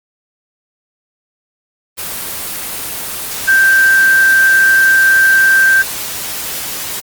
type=tone in noise; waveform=sine; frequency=1568 Hz; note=G6; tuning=in tune; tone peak=-6 dBFS; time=3.47-5.83 s; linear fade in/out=20 ms; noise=white; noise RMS=-22 dBFS; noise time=1.97-7.01 s; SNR=+13 dB; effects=Opus 24 kbps